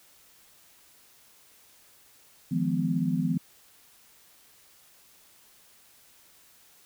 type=chord; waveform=sine; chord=F half-diminished seventh; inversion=third; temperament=just; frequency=157.15 / 174.61 / 209.5 / 251.4 Hz; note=Eb3 / F3 / Ab3 / Cb4; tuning=+18 / 0 / +15 / +31 cents; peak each=-30 / -28 / -33 / -29 dBFS; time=2.51-3.38 s; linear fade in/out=10 ms; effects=white hiss -58 dBFS RMS until 6.85 s